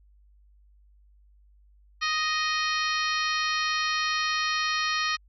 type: harmonic tone with a mistuned harmonic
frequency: 622.3 Hz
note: D#5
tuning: in tune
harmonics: 2 / 3 / 4 / 5 / 6 / 7 / 8 / 9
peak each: -29 / -30 / -32 / -36 / -38 / -33 / -40 / -37 dBFS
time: 2.01-5.17 s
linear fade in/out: 20 ms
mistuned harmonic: 7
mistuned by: -35 cents
effects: added 50 Hz sine -55 dBFS peak until 5.28 s